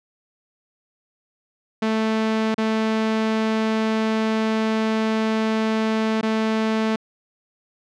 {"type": "tone with dropouts", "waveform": "sawtooth", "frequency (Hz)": 220, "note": "A3", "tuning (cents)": 0, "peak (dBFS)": -15, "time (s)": [1.82, 6.96], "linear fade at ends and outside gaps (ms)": 5, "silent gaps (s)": [[2.545, 2.58], [6.213, 6.229]], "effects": ["low-pass 4000 Hz 12 dB/octave"]}